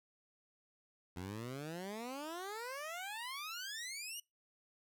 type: exponential sweep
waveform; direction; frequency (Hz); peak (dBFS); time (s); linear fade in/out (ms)
15% pulse; up; 85.8 to 2960; -36; 1.16-4.2; 5
effects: noise-tail reverb RT60 0.2 s tail -24 dB re dry